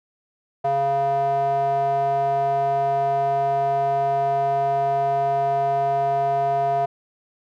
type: tone with band-pass filter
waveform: square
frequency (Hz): 138.4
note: C#3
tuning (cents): -2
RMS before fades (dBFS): -21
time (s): 0.64-6.86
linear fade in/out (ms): 10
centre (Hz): 700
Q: 5.3
effects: none